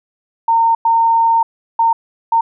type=tone bursts at uneven times; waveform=sine; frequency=915 Hz; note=A#5; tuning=32 cents flat; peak=-9 dBFS; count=4; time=0.48-0.75 / 0.85-1.43 / 1.79-1.93 / 2.32-2.41 s; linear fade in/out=5 ms; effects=none